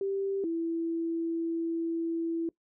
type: tone pair in turn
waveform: sine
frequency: 392 / 331.6 Hz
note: G4 / E4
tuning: 0 / +10 cents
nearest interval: minor third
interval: 290 cents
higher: first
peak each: -28 dBFS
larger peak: neither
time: 0.01-0.44 / 0.44-2.49 s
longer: second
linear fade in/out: 2 ms
effects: noise-tail reverb RT60 0.1 s tail -21 dB re dry